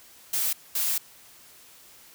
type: noise bursts at uneven times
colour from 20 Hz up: blue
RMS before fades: -26 dBFS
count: 2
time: 0.33-0.53 / 0.75-0.98 s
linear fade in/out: 5 ms
effects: white hiss -52 dBFS RMS until 2.14 s